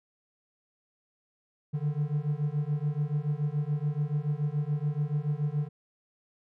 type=beating tone pair; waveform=triangle; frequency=144.5 / 151.5 Hz; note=D3 / D#3; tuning=-28 / -46 cents; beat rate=7 Hz; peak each=-28 / -28 dBFS; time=1.73-5.69 s; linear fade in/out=20 ms; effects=none